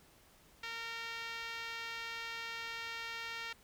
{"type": "tone with band-pass filter", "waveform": "5% pulse", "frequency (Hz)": 459.7, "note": "A#4", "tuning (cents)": -24, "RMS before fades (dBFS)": -43, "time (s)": [0.63, 3.53], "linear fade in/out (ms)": 5, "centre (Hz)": 1900, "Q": 0.93, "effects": ["pink hiss -64 dBFS RMS until 3.63 s"]}